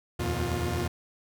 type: tone cluster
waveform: sawtooth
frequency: 78 / 86.9 / 120.5 / 353.3 Hz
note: D#2 / F2 / B2 / F4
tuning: +5 / -8 / -42 / +20 cents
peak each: -29 dBFS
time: 0.19-0.88 s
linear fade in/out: 10 ms
effects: none